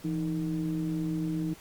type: ring-modulated tone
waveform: triangle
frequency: 73 Hz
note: D2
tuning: 10 cents flat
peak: -23 dBFS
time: 0.04-1.54 s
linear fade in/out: 10 ms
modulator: 240 Hz
effects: pink hiss -52 dBFS RMS until 1.6 s + Opus 48 kbps